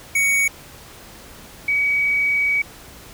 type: tone pair in turn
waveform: square / sine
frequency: 2238 / 2267 Hz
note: C#7 / C#7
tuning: +16 / +38 cents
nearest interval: unison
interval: 22 cents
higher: second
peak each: -16 dBFS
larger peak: neither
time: 0.15-0.48 / 1.68-2.62 s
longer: second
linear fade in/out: 5 ms
effects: pink hiss -42 dBFS RMS until 3.13 s